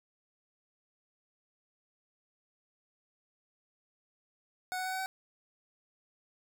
25% pulse tone with pitch steps, 738 / 743.6 / 749.2 / 754.8 / 760.5 Hz, F#5 / F#5 / F#5 / F#5 / F#5, -5 / +8 / +21 / +34 / +47 cents, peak -30 dBFS, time 4.72-5.06 s, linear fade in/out 0 ms, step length 68 ms, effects none

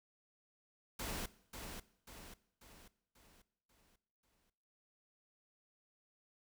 pink noise with echo, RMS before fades -42 dBFS, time 0.99-1.26 s, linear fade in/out 5 ms, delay 540 ms, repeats 6, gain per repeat -6 dB, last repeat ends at 4.5 s, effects noise-tail reverb RT60 0.8 s tail -19 dB re dry

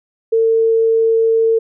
sine tone, 451.2 Hz, A4, 44 cents sharp, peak -10 dBFS, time 0.32-1.59 s, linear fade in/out 10 ms, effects none

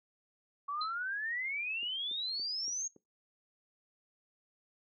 sine exponential sweep, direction up, 1119 to 6645 Hz, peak -34 dBFS, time 0.68-2.88 s, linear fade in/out 10 ms
sine tone with exponential decay, 4075 Hz, C8, 47 cents flat, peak -33 dBFS, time 0.81-0.95 s, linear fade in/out 5 ms, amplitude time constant 29 ms
click train, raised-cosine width 3 ms, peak -35 dBFS, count 5, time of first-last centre 1.83-2.963 s, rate 3.53 Hz
effects noise-tail reverb RT60 0.2 s tail -19 dB re dry + high-pass 400 Hz 12 dB/octave

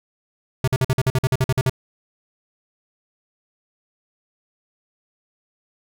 square tone bursts, 130 Hz, C3, 11 cents flat, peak -16 dBFS, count 13, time 0.64-1.696 s, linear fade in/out 2 ms, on 36 ms, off 49 ms, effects none

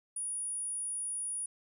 sine tone, 9690 Hz, D#9, 47 cents flat, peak -34 dBFS, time 0.16-1.46 s, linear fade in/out 5 ms, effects none

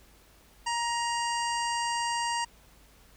harmonic tone with a mistuned harmonic, 940 Hz, A#5, 14 cents sharp, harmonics 1 / 2 / 3 / 5 / 6 / 7 / 8 / 9, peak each -29 / -36 / -37 / -39 / -44 / -44 / -43 / -43 dBFS, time 0.66-2.45 s, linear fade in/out 10 ms, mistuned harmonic 6, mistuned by +16 cents, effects added 50 Hz sine -59 dBFS peak until 3.16 s + pink hiss -59 dBFS RMS until 3.16 s

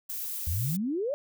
violet noise, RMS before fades -35 dBFS, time 0.09-0.77 s, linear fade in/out 10 ms
sine exponential sweep, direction up, 73.42 to 604 Hz, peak -27 dBFS, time 0.47-1.14 s, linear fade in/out 0 ms
effects none

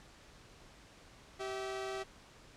sawtooth tone pair together, 386.2 / 649 Hz, G4 / E5, -26 / -27 cents, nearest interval major sixth, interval 899 cents, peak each -35 / -40 dBFS, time 1.39-2.04 s, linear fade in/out 20 ms, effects pink hiss -58 dBFS RMS until 2.56 s + low-pass 7000 Hz 12 dB/octave

